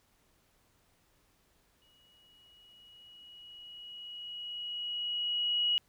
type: tone with exponential growth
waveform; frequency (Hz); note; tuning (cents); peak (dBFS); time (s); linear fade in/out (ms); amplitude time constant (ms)
sine; 2909; F#7; -30; -25; 1.82-5.78; 0; 860
effects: pink hiss -70 dBFS RMS until 5.88 s